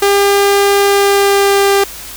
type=tone with pitch glide; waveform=sawtooth; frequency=400.8 to 397.3 Hz; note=G4 to G4; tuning=+38 to +23 cents; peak=-4 dBFS; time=0.02-1.84 s; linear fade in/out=5 ms; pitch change=-15 cents; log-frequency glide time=0.8-1.71 s; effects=added 50 Hz sine -39 dBFS peak until 2.16 s + white hiss -29 dBFS RMS until 2.16 s